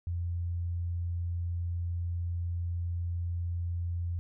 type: tone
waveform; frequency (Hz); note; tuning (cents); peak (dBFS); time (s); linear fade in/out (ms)
sine; 86.4; F2; -18; -30; 0.07-4.19; 0
effects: none